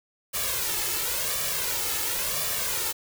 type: noise with flanger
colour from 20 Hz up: white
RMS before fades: -28 dBFS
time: 0.33-2.93 s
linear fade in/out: 20 ms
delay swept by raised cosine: 1.7 to 2.32 ms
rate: 0.94 Hz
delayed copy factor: +0.7
effects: none